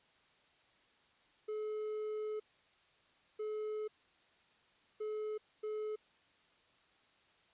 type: tone bursts at uneven times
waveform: triangle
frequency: 428.2 Hz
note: A4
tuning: 47 cents flat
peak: -35 dBFS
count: 4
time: 1.48-2.4 / 3.39-3.88 / 5-5.38 / 5.63-5.96 s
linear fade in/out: 10 ms
effects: white hiss -69 dBFS RMS until 7.53 s + resampled to 8000 Hz